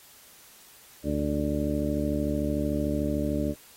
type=harmonic tone; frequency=73.42 Hz; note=D2; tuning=in tune; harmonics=1 / 2 / 3 / 4 / 5 / 6 / 8; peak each=-32 / -34 / -31 / -29 / -38 / -38 / -33 dBFS; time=1.03-3.55 s; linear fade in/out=50 ms; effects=white hiss -53 dBFS RMS until 3.76 s + AAC 48 kbps